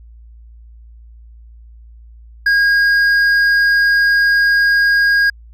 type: tone with hard clipping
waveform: sine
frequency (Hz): 1632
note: G#6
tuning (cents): -31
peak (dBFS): -11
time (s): 2.46-5.3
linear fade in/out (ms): 5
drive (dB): 5
effects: added 57 Hz sine -37 dBFS peak until 5.53 s